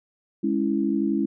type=chord; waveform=sine; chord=C# minor; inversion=second; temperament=equal; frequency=207.7 / 277.2 / 329.6 Hz; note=G#3 / C#4 / E4; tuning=0 / 0 / 0 cents; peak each=-25 dBFS; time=0.43-1.26 s; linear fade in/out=10 ms; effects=none